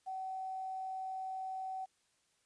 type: tone with quantisation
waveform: sine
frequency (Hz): 758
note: F#5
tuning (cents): +42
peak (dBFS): -38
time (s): 0.06-1.86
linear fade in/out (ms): 20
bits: 11
effects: white hiss -75 dBFS RMS until 2.45 s + resampled to 22050 Hz